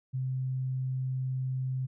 sine tone, 130.1 Hz, C3, 9 cents flat, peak -29 dBFS, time 0.13-1.87 s, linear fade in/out 20 ms, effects none

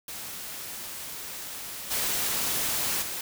white noise with level steps, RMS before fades -38 / -28 / -34 dBFS, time 0.08-3.21 s, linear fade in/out 2 ms, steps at 1.9 / 3.01 s, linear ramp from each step 20 ms, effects none

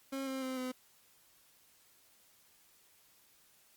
30% pulse tone with pitch steps, 270.4 / 265.1 / 260 / 254.9 Hz, C#4 / C4 / C4 / C4, -43 / +23 / -11 / -45 cents, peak -34 dBFS, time 0.12-0.72 s, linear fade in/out 10 ms, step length 150 ms, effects white hiss -66 dBFS RMS until 3.76 s + Opus 48 kbps

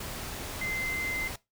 sine tone in noise, 2073 Hz, C7, 17 cents flat, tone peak -31 dBFS, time 0.61-1.28 s, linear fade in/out 5 ms, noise pink, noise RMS -38 dBFS, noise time 0-1.36 s, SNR +4 dB, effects noise-tail reverb RT60 0.2 s tail -19 dB re dry

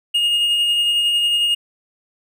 triangle tone with tremolo, 2851 Hz, F7, 35 cents sharp, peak -12 dBFS, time 0.14-1.55 s, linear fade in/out 10 ms, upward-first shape sine, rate 11 Hz, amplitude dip 25%, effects none

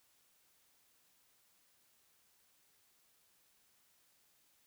silence, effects white hiss -72 dBFS RMS until 4.66 s

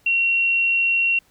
sine tone, 2737 Hz, F7, 36 cents flat, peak -16 dBFS, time 0.06-1.19 s, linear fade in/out 5 ms, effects pink hiss -59 dBFS RMS until 1.3 s

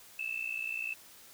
sine tone with amplitude modulation, 2637 Hz, E7, in tune, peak -30 dBFS, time 0.19-0.94 s, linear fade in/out 5 ms, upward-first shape sine, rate 60.2 Hz, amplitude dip 85%, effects white hiss -55 dBFS RMS until 1.33 s

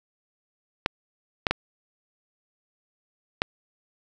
clicks, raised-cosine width 0.3 ms, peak -5 dBFS, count 4, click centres 0.861 / 1.468 / 1.51 / 3.419 s, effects none

